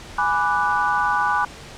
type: chord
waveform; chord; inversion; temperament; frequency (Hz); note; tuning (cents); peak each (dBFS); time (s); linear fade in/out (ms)
sine; G# half-diminished seventh; none; equal; 830.6 / 987.8 / 1174.7 / 1480; G#5 / B5 / D6 / F#6; 0 / 0 / 0 / 0; -23; 0.18-1.45; 5
effects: pink hiss -39 dBFS RMS until 1.77 s + low-pass 7000 Hz 12 dB/octave